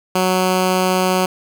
10% pulse tone, 185 Hz, F#3, in tune, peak -6 dBFS, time 0.15-1.26 s, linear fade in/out 5 ms, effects none

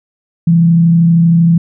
sine tone with frequency modulation, 167.7 Hz, E3, 30 cents sharp, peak -5 dBFS, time 0.47-1.58 s, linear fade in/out 5 ms, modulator 32.8 Hz, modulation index 0.25, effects none

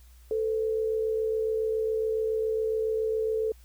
sine tone pair together, 440 / 507.2 Hz, A4 / B4, 0 / +46 cents, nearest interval major second, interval 246 cents, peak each -25 / -35 dBFS, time 0.31-3.52 s, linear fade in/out 2 ms, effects added 60 Hz sine -50 dBFS peak until 3.64 s + white hiss -62 dBFS RMS until 3.64 s

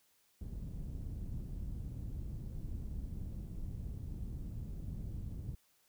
pink low-pass noise, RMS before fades -42 dBFS, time 0.41-5.55 s, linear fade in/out 5 ms, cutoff 150 Hz, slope 12 dB/octave, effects white hiss -72 dBFS RMS until 5.88 s

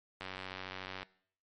click train, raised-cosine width 0.3 ms, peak -25 dBFS, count 78, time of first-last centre 0.21-1.03 s, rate 93.9 Hz, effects noise-tail reverb RT60 0.6 s tail -21 dB re dry + MP3 48 kbps

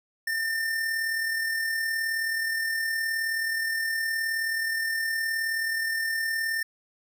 square tone with amplitude modulation, 1800 Hz, A6, 39 cents sharp, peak -25 dBFS, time 0.27-6.63 s, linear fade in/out 5 ms, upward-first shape sine, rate 39.1 Hz, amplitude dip 35%, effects none

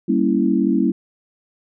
sine chord, G diminished seventh, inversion none, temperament equal, 196 / 233.1 / 277.2 / 329.6 Hz, G3 / Bb3 / Db4 / Fb4, 0 / 0 / 0 / 0 cents, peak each -20 dBFS, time 0.08-0.92 s, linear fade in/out 10 ms, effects none

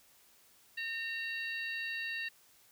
harmonic tone with a mistuned harmonic, 914 Hz, A#5, 34 cents flat, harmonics 2 / 3 / 4 / 5, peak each -38 / -40 / -47 / -49 dBFS, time 0.77-2.29 s, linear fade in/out 10 ms, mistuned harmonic 4, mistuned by +93 cents, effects white hiss -64 dBFS RMS until 2.71 s

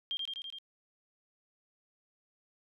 sine tone with echo, 3197 Hz, G7, 33 cents sharp, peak -32 dBFS, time 0.11-0.17 s, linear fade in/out 0 ms, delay 83 ms, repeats 5, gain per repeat -2 dB, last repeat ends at 0.585 s, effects none

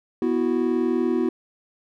triangle chord, B suspended fourth, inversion none, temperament equal, 246.9 / 329.6 / 370 Hz, B3 / E4 / F#4, 0 / 0 / 0 cents, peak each -22 dBFS, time 0.22-1.29 s, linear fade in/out 2 ms, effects none

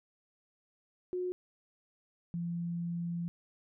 sine tone pair in turn, 362.7 / 171.17 Hz, F#4 / F3, -34 / -34 cents, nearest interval octave + minor second, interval 1300 cents, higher first, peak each -32 / -33 dBFS, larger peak first, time 1.13-1.32 / 2.34-3.28 s, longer second, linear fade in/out 0 ms, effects none

